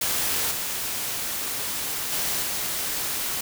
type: noise with level steps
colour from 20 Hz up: white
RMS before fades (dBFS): -25 / -29 / -26 / -28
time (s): 0.01-3.41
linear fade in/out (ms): 5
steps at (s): 0.51 / 2.12 / 2.42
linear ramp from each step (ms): 5
effects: none